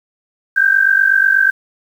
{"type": "tone pair together", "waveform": "sine", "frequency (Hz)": [1550.8, 1599], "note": ["G6", "G6"], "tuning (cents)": [-19, 34], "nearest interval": "minor second", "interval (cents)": 53, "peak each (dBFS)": -12, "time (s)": [0.56, 1.51], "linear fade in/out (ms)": 10, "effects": ["7-bit"]}